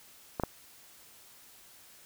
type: clicks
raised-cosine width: 1 ms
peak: -17 / -14 dBFS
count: 2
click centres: 0.398 / 0.436 s
effects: white hiss -56 dBFS RMS until 2.05 s